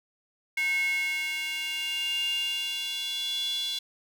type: tone with high-pass filter sweep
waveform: square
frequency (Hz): 311.1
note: D#4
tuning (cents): 0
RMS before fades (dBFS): -30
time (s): 0.57-3.79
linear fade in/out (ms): 5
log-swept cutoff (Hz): 2100 to 3600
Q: 9.3
effects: none